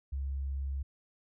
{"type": "tone", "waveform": "sine", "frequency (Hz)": 68.3, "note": "C#2", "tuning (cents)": -25, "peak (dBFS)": -32, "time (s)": [0.12, 0.83], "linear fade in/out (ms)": 10, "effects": []}